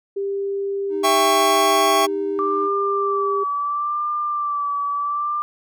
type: tone with pitch glide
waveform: sine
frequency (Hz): 396.4 to 399.8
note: G4 to G4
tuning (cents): +19 to +34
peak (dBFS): -21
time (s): 0.16-3.44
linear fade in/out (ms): 10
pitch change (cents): +15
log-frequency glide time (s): 2.06-3.01
type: tone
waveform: triangle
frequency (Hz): 310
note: D#4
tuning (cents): -6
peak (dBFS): -26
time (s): 0.89-2.7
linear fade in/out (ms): 50
type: chord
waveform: 45% pulse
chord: C# diminished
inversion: first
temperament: just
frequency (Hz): 665.2 / 798.3 / 1108.7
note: E5 / G5 / C#6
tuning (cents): +16 / +31 / 0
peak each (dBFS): -21 / -21 / -18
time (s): 1.03-2.07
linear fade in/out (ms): 20
type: tone with vibrato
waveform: sine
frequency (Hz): 1171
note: D6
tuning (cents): -5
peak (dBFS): -20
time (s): 2.39-5.42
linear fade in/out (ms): 0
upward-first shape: sine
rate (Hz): 0.72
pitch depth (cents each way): 38
effects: none